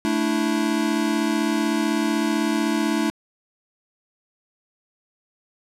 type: chord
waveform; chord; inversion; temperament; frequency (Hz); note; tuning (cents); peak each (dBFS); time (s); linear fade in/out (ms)
square; A suspended fourth; none; equal; 220 / 293.7 / 329.6; A3 / D4 / E4; 0 / 0 / 0; -25; 0.05-3.1; 0
effects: low-pass 11000 Hz 12 dB/octave